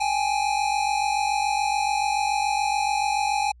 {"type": "tone pair together", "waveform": "square", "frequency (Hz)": [798, 845], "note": ["G5", "G#5"], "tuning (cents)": [31, 30], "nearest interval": "minor second", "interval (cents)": 99, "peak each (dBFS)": -25, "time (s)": [0, 3.52], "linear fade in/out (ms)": 10, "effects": ["added 60 Hz sine -48 dBFS peak until 3.6 s", "resampled to 22050 Hz"]}